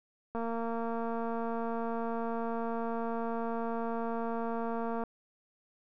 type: click train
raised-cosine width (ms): 1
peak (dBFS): -23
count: 1079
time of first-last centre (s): 0.35-5.037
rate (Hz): 230
effects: none